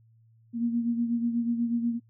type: beating tone pair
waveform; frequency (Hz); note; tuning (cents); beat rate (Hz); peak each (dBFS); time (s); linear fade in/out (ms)
sine; 234.1 / 242.3; A#3 / B3; +8 / -33; 8.2; -25 / -33; 0.53-2; 50
effects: noise-tail reverb RT60 0.1 s tail -26 dB re dry + added 113 Hz sine -57 dBFS peak until 2.09 s